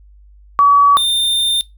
sine / square tone pair in turn, 1138 / 3613 Hz, C#6 / A7, +45 / +45 cents, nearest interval octave + minor sixth, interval 2000 cents, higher second, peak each -6 / -14 dBFS, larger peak first, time 0.59-0.97 / 0.97-1.61 s, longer second, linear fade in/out 0 ms, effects noise-tail reverb RT60 0.2 s tail -21 dB re dry + added 50 Hz sine -41 dBFS peak until 1.77 s

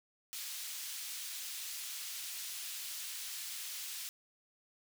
pink high-pass noise, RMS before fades -43 dBFS, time 0.33-4.09 s, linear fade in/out 0 ms, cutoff 3300 Hz, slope 12 dB/octave, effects none

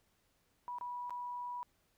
sine tone with dropouts, 977 Hz, B5, 19 cents flat, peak -39 dBFS, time 0.68-1.63 s, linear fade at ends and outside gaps 0 ms, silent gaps 0.785-0.811 / 1.096-1.106 s, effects pink hiss -75 dBFS RMS until 1.97 s

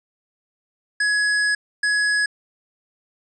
square tone bursts at uneven times, 1680 Hz, G#6, 19 cents sharp, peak -18 dBFS, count 2, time 1-1.55 / 1.83-2.26 s, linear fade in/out 5 ms, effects resampled to 22050 Hz

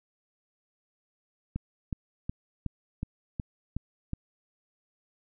click train, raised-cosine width 5 ms, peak -19 dBFS, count 8, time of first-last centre 1.56-4.134 s, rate 2.72 Hz, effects none

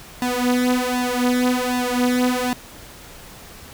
sawtooth tone with flanger, 248.7 Hz, B3, 12 cents sharp, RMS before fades -20 dBFS, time 0.22-2.53 s, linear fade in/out 0 ms, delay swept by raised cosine 1.1 to 4.6 ms, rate 1.3 Hz, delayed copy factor +0.85, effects pink hiss -41 dBFS RMS until 3.73 s

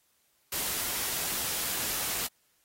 white noise, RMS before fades -32 dBFS, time 0.52-2.27 s, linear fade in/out 5 ms, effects white hiss -70 dBFS RMS until 2.64 s + AAC 48 kbps

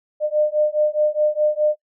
sine beating tone pair, 602 / 606.8 Hz, D5 / D#5, +43 / -44 cents, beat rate 4.8 Hz, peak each -19 dBFS, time 0.2-1.76 s, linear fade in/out 50 ms, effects noise-tail reverb RT60 0.1 s tail -21 dB re dry

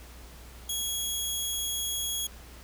15% pulse tone, 3322 Hz, G#7, in tune, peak -22 dBFS, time 0.69-2.27 s, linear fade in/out 5 ms, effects added 60 Hz sine -47 dBFS peak until 2.63 s + pink hiss -51 dBFS RMS until 2.63 s

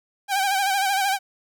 sawtooth tone with vibrato, 784 Hz, G5, in tune, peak -16 dBFS, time 0.28-1.19 s, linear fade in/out 50 ms, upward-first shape sine, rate 13 Hz, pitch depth 62 cents each way, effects none

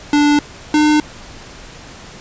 square tone pair in turn, 293 / 302.1 Hz, D4 / D4, -4 / +49 cents, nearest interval minor second, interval 53 cents, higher second, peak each -10 dBFS, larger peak neither, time 0.13-0.39 / 0.74-1 s, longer neither, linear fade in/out 2 ms, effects pink hiss -36 dBFS RMS until 2.2 s + resampled to 16000 Hz

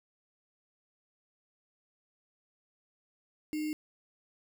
sine tone with sample-and-hold, 305.7 Hz, D#4, 30 cents flat, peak -31 dBFS, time 3.53-3.73 s, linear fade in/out 0 ms, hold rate 2450 Hz, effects none

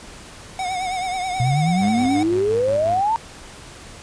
square tone with vibrato, 740 Hz, F#5, in tune, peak -23 dBFS, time 0.59-2.23 s, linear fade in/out 2 ms, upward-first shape triangle, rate 9.3 Hz, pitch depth 72 cents each way
sine exponential sweep, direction up, 120 to 931 Hz, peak -16 dBFS, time 1.4-3.16 s, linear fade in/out 0 ms
sawtooth tone with tremolo, 103.4 Hz, G#2, 7 cents flat, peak -25 dBFS, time 1.8-3.02 s, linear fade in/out 20 ms, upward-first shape square, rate 5.7 Hz, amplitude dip 40%
effects pink hiss -40 dBFS RMS until 4.02 s + resampled to 22050 Hz

